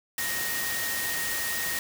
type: tone in noise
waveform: sine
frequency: 1864.7 Hz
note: A#6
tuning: in tune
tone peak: -32 dBFS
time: 0.18-1.79 s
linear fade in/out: 2 ms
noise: white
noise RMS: -31 dBFS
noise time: 0.18-1.79 s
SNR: -4 dB
effects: none